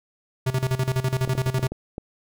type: tone with tremolo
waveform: square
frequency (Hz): 130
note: C3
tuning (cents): -11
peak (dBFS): -20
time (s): 0.46-1.68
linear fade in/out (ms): 10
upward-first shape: square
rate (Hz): 12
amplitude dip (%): 80
type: clicks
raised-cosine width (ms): 2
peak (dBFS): -18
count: 7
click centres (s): 1.276 / 1.352 / 1.472 / 1.594 / 1.641 / 1.72 / 1.981
effects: none